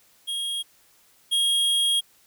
square tone pair in turn, 3267 / 3267 Hz, G#7 / G#7, -29 / -29 cents, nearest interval unison, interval 0 cents, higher neither, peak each -27 / -20 dBFS, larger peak second, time 0.27-0.63 / 1.31-2.01 s, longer second, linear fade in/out 20 ms, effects white hiss -59 dBFS RMS until 2.26 s

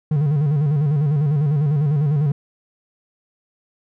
triangle tone with vibrato, 146.83 Hz, D3, in tune, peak -13 dBFS, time 0.11-2.32 s, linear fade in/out 5 ms, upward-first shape square, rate 10 Hz, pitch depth 83 cents each way, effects none

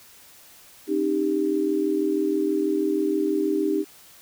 sine tone cluster, 268.6 / 308.4 / 394.6 Hz, C4 / D#4 / G4, +46 / -15 / +11 cents, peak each -30 / -23 / -24 dBFS, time 0.87-3.85 s, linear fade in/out 50 ms, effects white hiss -50 dBFS RMS until 4.21 s

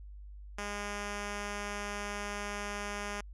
5% pulse tone, 204.6 Hz, G#3, 26 cents flat, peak -25 dBFS, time 0.58-3.21 s, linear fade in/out 5 ms, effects added 50 Hz sine -45 dBFS peak until 3.33 s + resampled to 22050 Hz

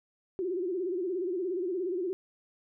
sine tone with vibrato, 362.9 Hz, F#4, 34 cents flat, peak -29 dBFS, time 0.39-2.13 s, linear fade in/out 0 ms, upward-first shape sine, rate 17 Hz, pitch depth 120 cents each way, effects none

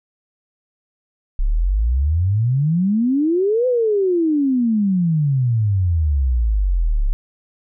sine exponential two-way sweep, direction up then down, 32.58 to 513 to 32.58 Hz, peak -14 dBFS, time 1.39-7.13 s, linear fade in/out 0 ms, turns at 3.67 s, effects none

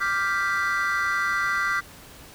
triangle chord, G dominant seventh, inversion second, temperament equal, 1174.7 / 1396.9 / 1568 / 1975.5 Hz, D6 / F6 / G6 / B6, 0 / 0 / 0 / 0 cents, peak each -25 dBFS, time 0-1.81 s, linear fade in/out 20 ms, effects tanh soft clip ceiling -15 dBFS + pink hiss -46 dBFS RMS until 2.34 s

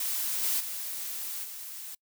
blue noise with level steps, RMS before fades -31 / -28 / -36 / -41 dBFS, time 0-1.95 s, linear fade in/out 5 ms, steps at 0.42 / 0.59 / 1.43 s, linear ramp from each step 20 ms, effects noise-tail reverb RT60 0.1 s tail -26 dB re dry

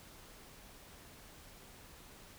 silence, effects pink hiss -56 dBFS RMS until 2.38 s

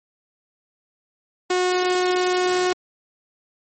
sawtooth tone, 363.8 Hz, F#4, 29 cents flat, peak -14 dBFS, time 1.5-2.73 s, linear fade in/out 5 ms, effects MP3 32 kbps

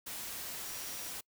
sine tone in noise, 5720 Hz, F8, 41 cents sharp, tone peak -50 dBFS, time 0.65-1.11 s, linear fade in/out 10 ms, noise white, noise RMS -42 dBFS, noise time 0.06-1.21 s, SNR -11 dB, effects noise-tail reverb RT60 0.1 s tail -25 dB re dry

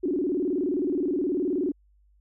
sine tone with vibrato, 323.7 Hz, E4, 31 cents flat, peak -23 dBFS, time 0.03-1.72 s, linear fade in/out 10 ms, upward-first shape square, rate 19 Hz, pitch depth 220 cents each way, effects added 50 Hz sine -58 dBFS peak until 2.2 s

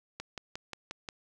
click train, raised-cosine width 0.2 ms, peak -21 dBFS, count 6, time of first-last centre 0.2-1.088 s, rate 5.63 Hz, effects none

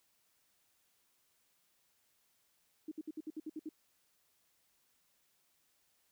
sine tone bursts, 311.1 Hz, D#4, in tune, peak -39 dBFS, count 9, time 2.88-3.691 s, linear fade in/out 5 ms, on 35 ms, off 62 ms, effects white hiss -75 dBFS RMS until 6.11 s

